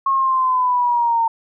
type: linear sweep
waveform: sine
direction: down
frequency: 1090 to 908 Hz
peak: -14 dBFS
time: 0.06-1.28 s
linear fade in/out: 5 ms
effects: none